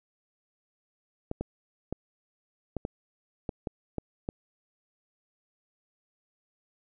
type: clicks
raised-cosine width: 2 ms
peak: -18 dBFS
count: 9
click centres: 1.314 / 1.41 / 1.926 / 2.767 / 2.851 / 3.492 / 3.672 / 3.983 / 4.289 s
effects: none